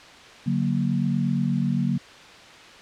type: chord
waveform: sine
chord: D augmented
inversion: none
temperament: equal with one note detuned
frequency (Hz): 143.98 / 185 / 233.1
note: D3 / F#3 / A#3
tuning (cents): -34 / 0 / 0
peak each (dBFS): -25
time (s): 0.46-1.98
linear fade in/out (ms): 10
effects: white hiss -45 dBFS RMS until 2.81 s + low-pass 4000 Hz 12 dB/octave